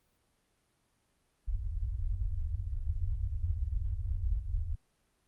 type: low-pass noise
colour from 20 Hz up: pink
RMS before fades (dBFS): -33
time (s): 1.47-4.76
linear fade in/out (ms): 10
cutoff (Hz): 100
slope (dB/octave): 96
effects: pink hiss -74 dBFS RMS until 5.27 s + Opus 32 kbps